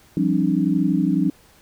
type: tone cluster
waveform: sine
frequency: 172.4 / 194.2 / 270.1 / 302.2 Hz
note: F3 / G3 / C#4 / D4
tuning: -22 / -16 / -45 / +50 cents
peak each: -22 dBFS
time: 0.17-1.3 s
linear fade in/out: 2 ms
effects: pink hiss -53 dBFS RMS until 1.61 s